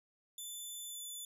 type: tone with pitch glide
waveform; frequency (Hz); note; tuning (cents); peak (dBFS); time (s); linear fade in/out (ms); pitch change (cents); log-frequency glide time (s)
10% pulse; 3513 to 3493; A7 to A7; -3 to -13; -36; 0.38-1.25; 2; -10; 0.88-1.01
effects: resampled to 32000 Hz